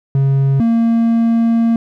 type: tone pair in turn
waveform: triangle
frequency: 136.7 / 229.9 Hz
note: C#3 / A#3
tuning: -24 / -24 cents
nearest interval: major sixth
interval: 900 cents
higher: second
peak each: -8 dBFS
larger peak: neither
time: 0.15-0.6 / 0.6-1.76 s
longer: second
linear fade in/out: 2 ms
effects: none